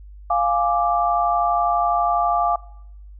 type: chord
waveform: sine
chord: D diminished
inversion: first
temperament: equal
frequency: 698.5 / 830.6 / 1174.7 Hz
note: F5 / Ab5 / D6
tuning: 0 / 0 / 0 cents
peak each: -19 / -23 / -21 dBFS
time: 0.3-2.56 s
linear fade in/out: 5 ms
effects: noise-tail reverb RT60 0.8 s tail -22 dB re dry + added 50 Hz sine -38 dBFS peak until 3.19 s